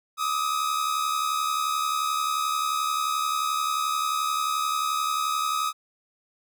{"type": "tone pair together", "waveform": "45% pulse", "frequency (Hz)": [1200, 1271.4], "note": ["D6", "D#6"], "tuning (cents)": [37, 37], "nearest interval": "minor second", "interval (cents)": 100, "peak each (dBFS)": [-30, -25], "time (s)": [0.17, 5.73], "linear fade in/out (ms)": 50, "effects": []}